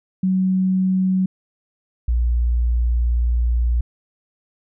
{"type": "tone pair in turn", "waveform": "sine", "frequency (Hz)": [187.3, 59.3], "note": ["F#3", "A#1"], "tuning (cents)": [21, 30], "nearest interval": "octave + minor sixth", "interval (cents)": 1991, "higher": "first", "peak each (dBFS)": -15, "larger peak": "neither", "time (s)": [[0.23, 1.26], [2.08, 3.81]], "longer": "second", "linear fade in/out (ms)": 5, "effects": []}